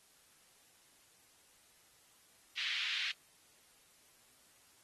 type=band-pass noise; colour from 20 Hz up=pink; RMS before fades=-38 dBFS; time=2.57-3.12 s; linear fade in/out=10 ms; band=2100 to 3900 Hz; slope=24 dB/octave; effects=white hiss -66 dBFS RMS until 4.83 s + AAC 32 kbps